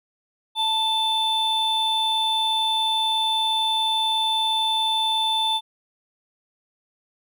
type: tone pair together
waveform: triangle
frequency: 883 / 3532 Hz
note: A5 / A7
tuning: +6 / +6 cents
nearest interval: 2 octaves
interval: 2400 cents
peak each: -22 / -20 dBFS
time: 0.55-5.61 s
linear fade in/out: 50 ms
effects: none